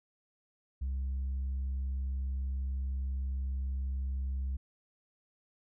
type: tone with tanh clipping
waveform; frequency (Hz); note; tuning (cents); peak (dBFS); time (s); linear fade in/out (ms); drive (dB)
sine; 66.4; C2; +26; -32; 0.81-4.57; 10; 1
effects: none